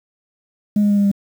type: tone with pitch steps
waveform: sine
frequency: 207.7 / 205.7 / 203.7 / 201.7 / 199.7 Hz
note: G#3 / G#3 / G#3 / G3 / G3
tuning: 0 / -16 / -33 / +50 / +32 cents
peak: -10 dBFS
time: 0.76-1.115 s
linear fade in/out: 5 ms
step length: 71 ms
effects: tanh soft clip ceiling -10 dBFS + 7-bit